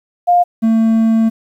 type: tone pair in turn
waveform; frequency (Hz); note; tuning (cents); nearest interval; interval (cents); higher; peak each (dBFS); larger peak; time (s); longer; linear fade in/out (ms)
sine / triangle; 706 / 224.3; F5 / A3; +19 / +34; octave + minor sixth; 1985; first; -7; neither; 0.27-0.44 / 0.62-1.3; second; 20
effects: 8-bit